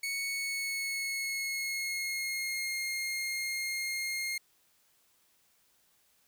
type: tone with pitch glide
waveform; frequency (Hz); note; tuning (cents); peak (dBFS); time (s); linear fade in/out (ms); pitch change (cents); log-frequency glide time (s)
sawtooth; 2217 to 2133; C#7 to C7; 0 to +33; -29; 0.03-4.38; 5; -67; 0.27-2.75
effects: white hiss -69 dBFS RMS until 6.27 s